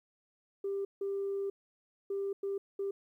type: tone bursts at uneven times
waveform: sine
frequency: 395.4 Hz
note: G4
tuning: 15 cents sharp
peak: -31 dBFS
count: 5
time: 0.64-0.85 / 1.01-1.5 / 2.1-2.33 / 2.43-2.58 / 2.79-2.91 s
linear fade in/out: 5 ms
effects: tanh soft clip ceiling -28 dBFS + 12-bit